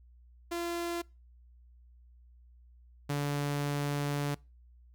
sawtooth tone pair in turn, 342.8 / 144.13 Hz, F4 / D3, -32 / -32 cents, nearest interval octave + minor third, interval 1500 cents, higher first, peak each -29 / -26 dBFS, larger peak second, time 0.51-1.02 / 3.09-4.35 s, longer second, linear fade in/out 10 ms, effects noise-tail reverb RT60 0.3 s tail -25 dB re dry + added 60 Hz sine -55 dBFS peak until 4.94 s

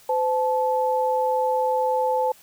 sine tone pair together, 511 / 869.1 Hz, C5 / A5, -41 / -22 cents, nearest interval major sixth, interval 919 cents, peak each -22 dBFS, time 0.09-2.32 s, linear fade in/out 5 ms, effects white hiss -52 dBFS RMS until 2.42 s

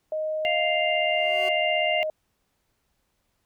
sine tone, 622.3 Hz, D#5, in tune, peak -25 dBFS, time 0.12-2.1 s, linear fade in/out 2 ms
harmonic tone, 698.5 Hz, F5, in tune, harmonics 1 / 3 / 4, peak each -27 / -27 / -27 dBFS, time 0.45-2.03 s, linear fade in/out 0 ms
20% pulse tone with exponential growth, 375.2 Hz, F#4, 24 cents sharp, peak -28 dBFS, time 0.89-1.49 s, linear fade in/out 5 ms, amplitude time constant 130 ms
effects pink hiss -73 dBFS RMS until 3.45 s

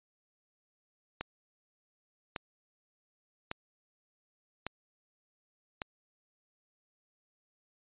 click train, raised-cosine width 0.3 ms, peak -19 dBFS, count 5, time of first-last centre 1.21-5.818 s, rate 0.868 Hz, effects resampled to 8000 Hz

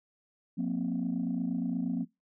sine chord, F suspended fourth, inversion none, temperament equal with one note detuned, 178.9 / 233.1 / 261.6 Hz, F3 / Bb3 / C4, +42 / 0 / 0 cents, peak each -32 dBFS, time 0.57-2.05 s, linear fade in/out 20 ms, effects noise-tail reverb RT60 0.2 s tail -23 dB re dry + tanh soft clip ceiling -23 dBFS

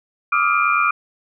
sine tone cluster, 1173 / 1262 / 1399 / 2400 Hz, D6 / D#6 / F6 / D7, -2 / +24 / +3 / +37 cents, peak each -20 dBFS, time 0.32-0.91 s, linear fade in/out 5 ms, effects none

